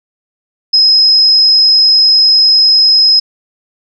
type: tone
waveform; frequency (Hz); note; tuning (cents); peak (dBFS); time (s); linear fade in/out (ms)
sine; 5110; D#8; +45; -4; 0.73-3.2; 10
effects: none